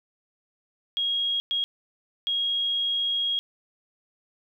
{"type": "tone bursts at uneven times", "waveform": "sine", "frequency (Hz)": 3282, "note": "G#7", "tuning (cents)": -21, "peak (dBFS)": -23, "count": 3, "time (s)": [[0.97, 1.4], [1.51, 1.64], [2.27, 3.39]], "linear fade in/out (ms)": 0, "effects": ["10-bit"]}